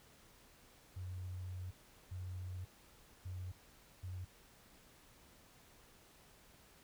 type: tone bursts at uneven times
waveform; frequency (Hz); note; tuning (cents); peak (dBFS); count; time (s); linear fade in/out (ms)
triangle; 91.5; F#2; -19; -38; 4; 0.96-1.71 / 2.11-2.65 / 3.25-3.52 / 4.03-4.25; 10
effects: tanh soft clip ceiling -40 dBFS + pink hiss -64 dBFS RMS until 6.83 s